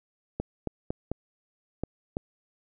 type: clicks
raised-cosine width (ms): 2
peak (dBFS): -16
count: 6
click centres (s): 0.4 / 0.673 / 0.905 / 1.116 / 1.836 / 2.169
effects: none